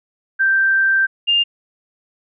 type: tone pair in turn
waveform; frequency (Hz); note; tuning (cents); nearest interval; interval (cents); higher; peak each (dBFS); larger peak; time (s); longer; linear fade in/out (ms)
sine; 1568 / 2808; G6 / F7; 0 / +9; minor seventh; 1009; second; -12; neither; 0.39-1.07 / 1.27-1.44; first; 20
effects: none